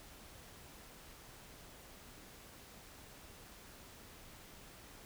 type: silence
effects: pink hiss -56 dBFS RMS until 5.05 s